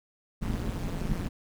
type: noise with amplitude modulation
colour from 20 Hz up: brown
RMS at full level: -27 dBFS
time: 0.41-1.29 s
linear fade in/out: 20 ms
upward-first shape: sine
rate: 179 Hz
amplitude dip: 100%
effects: none